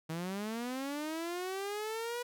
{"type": "linear sweep", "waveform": "sawtooth", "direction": "up", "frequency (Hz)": [156.5, 490], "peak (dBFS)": -32, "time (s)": [0.09, 2.23], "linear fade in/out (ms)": 10, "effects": []}